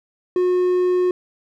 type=tone with hard clipping; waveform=triangle; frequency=362.2 Hz; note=F#4; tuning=37 cents flat; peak=-16 dBFS; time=0.36-1.11 s; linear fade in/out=2 ms; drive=6 dB; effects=none